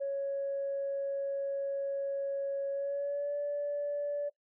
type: tone with pitch glide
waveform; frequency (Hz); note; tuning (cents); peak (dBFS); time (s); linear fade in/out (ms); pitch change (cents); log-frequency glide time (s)
sine; 554.4 to 578.6; C#5 to D5; 0 to -26; -30; 0-4.3; 20; +74; 2.71-3.36
effects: noise-tail reverb RT60 0.1 s tail -20 dB re dry + tanh soft clip ceiling -27 dBFS